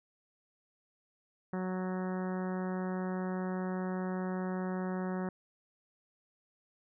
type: harmonic tone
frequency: 185 Hz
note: F#3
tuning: in tune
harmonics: 1 / 2 / 3 / 4 / 5 / 6 / 7 / 8 / 9 / 10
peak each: -34 / -40 / -44 / -46 / -48 / -50 / -51 / -52 / -53 / -54 dBFS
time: 1.53-5.29 s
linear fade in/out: 2 ms
effects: none